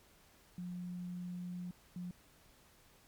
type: tone bursts at uneven times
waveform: sine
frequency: 178.2 Hz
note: F3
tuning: 35 cents sharp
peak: -40 dBFS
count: 2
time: 0.58-1.71 / 1.96-2.11 s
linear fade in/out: 2 ms
effects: pink hiss -65 dBFS RMS until 3.07 s + MP3 96 kbps